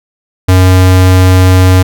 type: tone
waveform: square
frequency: 92.5 Hz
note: F#2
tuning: in tune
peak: -3 dBFS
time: 0.48-1.83 s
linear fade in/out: 10 ms
effects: none